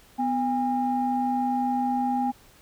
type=tone pair together; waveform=sine; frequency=250 / 810.8 Hz; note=B3 / G#5; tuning=+21 / -42 cents; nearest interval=octave + minor sixth; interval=2037 cents; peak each=-25 / -24 dBFS; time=0.18-2.32 s; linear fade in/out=20 ms; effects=tanh soft clip ceiling -15 dBFS + pink hiss -55 dBFS RMS until 2.61 s